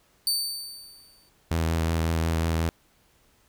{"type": "tone with exponential decay", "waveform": "sawtooth", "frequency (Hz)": 4569, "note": "D8", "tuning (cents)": -48, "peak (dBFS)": -18, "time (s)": [0.27, 1.29], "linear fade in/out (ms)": 1, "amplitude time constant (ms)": 220}
{"type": "tone with vibrato", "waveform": "sawtooth", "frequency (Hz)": 81.8, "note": "E2", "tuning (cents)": -13, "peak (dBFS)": -19, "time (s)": [1.51, 2.69], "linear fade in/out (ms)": 0, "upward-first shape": "triangle", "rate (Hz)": 5.5, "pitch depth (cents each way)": 26}
{"effects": ["pink hiss -63 dBFS RMS until 3.48 s"]}